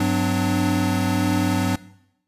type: tone cluster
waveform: square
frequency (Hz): 98.9 / 184.7 / 254.5 / 295.2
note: G2 / F#3 / C4 / D4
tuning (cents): +16 / -3 / -48 / +9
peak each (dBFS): -25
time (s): 0-1.76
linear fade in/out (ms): 5
effects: noise-tail reverb RT60 0.8 s tail -19 dB re dry + resampled to 32000 Hz